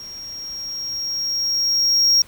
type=tone with level ramp; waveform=triangle; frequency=5588 Hz; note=F8; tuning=in tune; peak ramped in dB=-32 to -10 dBFS; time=0-2.22 s; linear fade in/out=2 ms; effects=pink hiss -47 dBFS RMS until 2.27 s